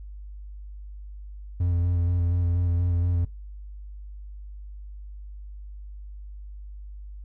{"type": "tone with vibrato", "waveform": "triangle", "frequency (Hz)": 87.31, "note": "F2", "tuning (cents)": 0, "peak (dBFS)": -19, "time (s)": [1.6, 3.25], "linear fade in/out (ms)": 5, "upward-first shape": "square", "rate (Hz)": 4.2, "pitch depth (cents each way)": 20, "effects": ["noise-tail reverb RT60 0.2 s tail -18 dB re dry", "added 50 Hz sine -37 dBFS peak until 7.24 s"]}